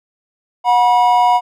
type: tone pair together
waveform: triangle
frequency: 728 / 968.4 Hz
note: F#5 / B5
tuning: -28 / -34 cents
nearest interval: perfect fourth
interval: 494 cents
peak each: -10 dBFS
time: 0.64-1.41 s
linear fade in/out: 50 ms
effects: none